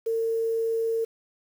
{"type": "tone with quantisation", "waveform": "sine", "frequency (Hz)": 453.5, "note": "A#4", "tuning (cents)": -48, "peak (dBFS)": -23, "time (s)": [0.06, 1.05], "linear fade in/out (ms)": 10, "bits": 8, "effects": []}